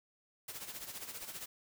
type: noise with tremolo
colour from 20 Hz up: white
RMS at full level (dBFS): -43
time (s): 0.48-1.46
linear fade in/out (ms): 5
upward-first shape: sine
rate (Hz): 15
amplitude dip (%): 65
effects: none